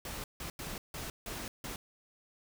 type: noise bursts at uneven times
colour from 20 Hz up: pink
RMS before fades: -41 dBFS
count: 6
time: 0.05-0.24 / 0.4-0.5 / 0.59-0.78 / 0.94-1.1 / 1.26-1.48 / 1.64-1.76 s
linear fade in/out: 2 ms
effects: none